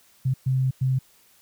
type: tone bursts at uneven times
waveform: sine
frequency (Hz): 130.81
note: C3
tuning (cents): 0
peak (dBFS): -19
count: 3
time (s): 0.25-0.34 / 0.46-0.71 / 0.81-0.99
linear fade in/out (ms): 10
effects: white hiss -58 dBFS RMS until 1.41 s